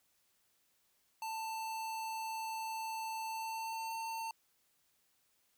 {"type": "tone with pitch glide", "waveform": "square", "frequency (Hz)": [889, 901.9], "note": ["A5", "A5"], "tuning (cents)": [18, 43], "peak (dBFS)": -39, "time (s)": [1.22, 4.31], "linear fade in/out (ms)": 2, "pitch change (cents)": 25, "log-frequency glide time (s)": [3.26, 3.93], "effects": ["white hiss -75 dBFS RMS until 5.57 s"]}